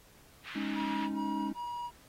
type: band-pass noise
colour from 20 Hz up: white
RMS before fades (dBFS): -45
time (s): 0.43-1.09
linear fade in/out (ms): 50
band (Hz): 1200 to 3000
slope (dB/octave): 24
type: chord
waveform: triangle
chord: Ab suspended fourth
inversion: none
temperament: equal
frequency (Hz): 207.7 / 277.2 / 311.1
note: Ab3 / Db4 / Eb4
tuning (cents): 0 / 0 / 0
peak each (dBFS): -35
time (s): 0.55-1.53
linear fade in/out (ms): 10
type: tone bursts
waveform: triangle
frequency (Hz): 960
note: B5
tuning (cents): -49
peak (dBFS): -34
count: 3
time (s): 0.74-1.912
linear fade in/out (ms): 50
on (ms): 370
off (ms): 31
effects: pink hiss -60 dBFS RMS until 2.08 s + AAC 48 kbps